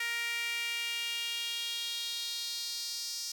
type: tone with high-pass filter sweep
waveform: sawtooth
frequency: 468.2 Hz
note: A#4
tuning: 8 cents sharp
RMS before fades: -36 dBFS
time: 0-3.32 s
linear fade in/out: 5 ms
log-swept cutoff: 2000 to 5200 Hz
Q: 3.5
effects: none